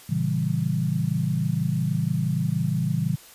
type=chord; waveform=sine; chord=A# diminished seventh; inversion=none; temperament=equal with one note detuned; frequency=114.41 / 138.59 / 164.81 / 196 Hz; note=A#2 / C#3 / E3 / G3; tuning=-32 / 0 / 0 / 0 cents; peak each=-29 / -26 / -25 / -30 dBFS; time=0.09-3.16 s; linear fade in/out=10 ms; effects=white hiss -48 dBFS RMS until 3.34 s + resampled to 32000 Hz